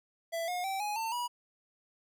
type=tone with pitch steps; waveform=square; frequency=666 / 717.9 / 773.9 / 834.3 / 899.3 / 969.5 Hz; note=E5 / F5 / G5 / G#5 / A5 / B5; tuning=+18 / +48 / -22 / +8 / +38 / -32 cents; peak=-33 dBFS; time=0.32-1.28 s; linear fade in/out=20 ms; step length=160 ms; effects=none